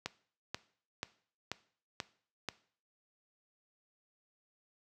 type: click train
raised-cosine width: 0.2 ms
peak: -18 dBFS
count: 6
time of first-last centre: 0.06-2.487 s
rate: 2.06 Hz
effects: noise-tail reverb RT60 0.5 s tail -18 dB re dry + high-pass 80 Hz 12 dB/octave